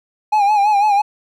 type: tone with vibrato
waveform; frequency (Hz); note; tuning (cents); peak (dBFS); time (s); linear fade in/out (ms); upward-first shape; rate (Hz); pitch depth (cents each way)
triangle; 826; G#5; -10; -9; 0.32-1.02; 10; sine; 6; 70
effects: none